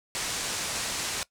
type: low-pass noise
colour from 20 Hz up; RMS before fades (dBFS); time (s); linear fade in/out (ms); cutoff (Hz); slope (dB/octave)
white; -32; 0.15-1.23; 0; 8800; 24
effects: noise-tail reverb RT60 0.1 s tail -20 dB re dry